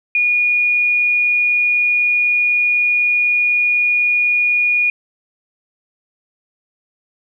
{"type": "tone", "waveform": "sine", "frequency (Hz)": 2444, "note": "D#7", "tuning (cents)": -32, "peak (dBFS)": -12, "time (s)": [0.15, 4.9], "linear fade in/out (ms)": 2, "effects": ["9-bit"]}